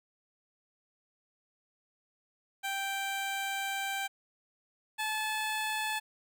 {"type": "tone pair in turn", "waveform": "15% pulse", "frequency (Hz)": [784, 865.3], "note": ["G5", "A5"], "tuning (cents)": [0, -29], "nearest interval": "major second", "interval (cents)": 171, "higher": "second", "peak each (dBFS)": [-26, -25], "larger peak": "second", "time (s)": [[2.63, 4.08], [4.98, 6]], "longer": "first", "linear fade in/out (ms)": 20, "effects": []}